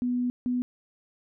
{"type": "tone pair in turn", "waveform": "sine", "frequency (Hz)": [246.5, 247.7], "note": ["B3", "B3"], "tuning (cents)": [-3, 5], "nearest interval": "unison", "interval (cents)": 8, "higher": "second", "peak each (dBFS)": -24, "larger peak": "neither", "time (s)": [[0.02, 0.3], [0.46, 0.62]], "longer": "first", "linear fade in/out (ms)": 0, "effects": []}